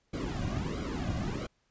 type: noise with flanger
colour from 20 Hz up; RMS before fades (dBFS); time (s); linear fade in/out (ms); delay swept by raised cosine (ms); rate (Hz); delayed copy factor
brown; -34; 0.13-1.47; 10; 1.1 to 2.3; 1.5; -1
effects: pink hiss -74 dBFS RMS until 1.7 s + resampled to 16000 Hz